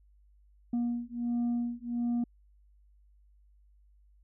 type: beating tone pair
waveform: sine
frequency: 238 / 239.4 Hz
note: A#3 / A#3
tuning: +36 / +46 cents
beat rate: 1.4 Hz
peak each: -30 dBFS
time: 0.73-2.24 s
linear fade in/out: 5 ms
effects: tanh soft clip ceiling -26 dBFS + added 50 Hz sine -59 dBFS peak until 4.23 s